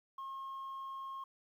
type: tone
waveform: sine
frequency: 1077 Hz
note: C6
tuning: 50 cents sharp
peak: -39 dBFS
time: 0.18-1.24 s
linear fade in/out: 5 ms
effects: tanh soft clip ceiling -40 dBFS + 12-bit